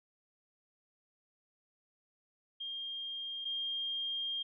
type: tone pair in turn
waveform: sine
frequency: 3213 / 3213 Hz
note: G7 / G7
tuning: +42 / +42 cents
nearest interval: unison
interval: 0 cents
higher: neither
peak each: -38 / -34 dBFS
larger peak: second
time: 2.6-3.45 / 3.45-4.43 s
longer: second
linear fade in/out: 10 ms
effects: none